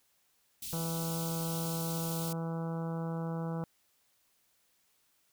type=band-stop noise; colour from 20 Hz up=white; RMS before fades=-41 dBFS; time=0.62-2.33 s; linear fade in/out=5 ms; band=250 to 3000 Hz; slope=24 dB/octave
type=harmonic tone; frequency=164.81 Hz; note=E3; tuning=in tune; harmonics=1 / 2 / 3 / 4 / 5 / 6 / 7 / 8 / 9; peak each=-34 / -45 / -42 / -48 / -47 / -50 / -53 / -52 / -57 dBFS; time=0.73-3.64 s; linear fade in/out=0 ms
effects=white hiss -72 dBFS RMS until 5.32 s